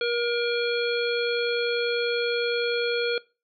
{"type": "harmonic tone", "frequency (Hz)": 475.2, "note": "A#4", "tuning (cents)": 33, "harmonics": [1, 3, 5, 7, 9], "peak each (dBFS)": [-25, -30, -32, -33, -35], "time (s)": [0.01, 3.18], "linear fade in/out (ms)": 2, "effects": ["noise-tail reverb RT60 0.3 s tail -22 dB re dry"]}